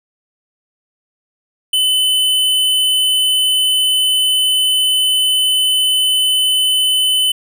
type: tone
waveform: square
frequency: 3023 Hz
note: F#7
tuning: 36 cents sharp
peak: -12 dBFS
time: 1.73-7.32 s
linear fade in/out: 5 ms
effects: none